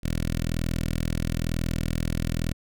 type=tone with notch filter; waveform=10% pulse; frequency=41.05 Hz; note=E1; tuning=6 cents flat; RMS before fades=-27 dBFS; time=0.03-2.53 s; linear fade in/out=10 ms; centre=880 Hz; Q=0.66; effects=none